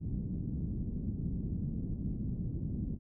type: low-pass noise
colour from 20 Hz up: white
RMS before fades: -36 dBFS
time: 0-2.99 s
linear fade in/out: 50 ms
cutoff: 220 Hz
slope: 24 dB/octave
effects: none